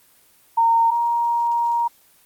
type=tone pair in turn; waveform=sine; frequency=919 / 939.9 Hz; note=A#5 / A#5; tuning=-25 / +14 cents; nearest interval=unison; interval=39 cents; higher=second; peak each=-13 / -17 dBFS; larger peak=first; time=0.57-0.91 / 0.91-1.88 s; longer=second; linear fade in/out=10 ms; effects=white hiss -55 dBFS RMS until 2.25 s + Opus 24 kbps